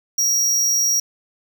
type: tone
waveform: square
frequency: 5680 Hz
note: F8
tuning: 28 cents sharp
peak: -16 dBFS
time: 0.18-1 s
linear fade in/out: 5 ms
effects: 8-bit